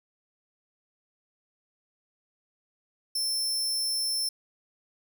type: tone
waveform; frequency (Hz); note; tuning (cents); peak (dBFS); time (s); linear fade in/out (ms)
sawtooth; 5340; E8; +22; -24; 3.15-4.29; 5
effects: none